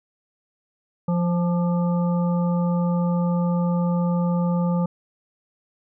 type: harmonic tone with a mistuned harmonic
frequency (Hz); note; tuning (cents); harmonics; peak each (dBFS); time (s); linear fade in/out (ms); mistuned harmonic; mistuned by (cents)
174.61; F3; 0; 1 / 3 / 5 / 7; -19 / -29 / -33 / -36; 1.08-4.86; 5; 7; -37
effects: none